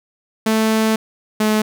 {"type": "tone pair in turn", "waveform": "sawtooth", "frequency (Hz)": [220, 214.9], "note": ["A3", "A3"], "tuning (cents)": [0, -41], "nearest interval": "unison", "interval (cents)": 41, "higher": "first", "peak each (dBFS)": -10, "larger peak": "neither", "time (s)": [[0.46, 0.96], [1.4, 1.62]], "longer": "first", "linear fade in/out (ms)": 5, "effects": []}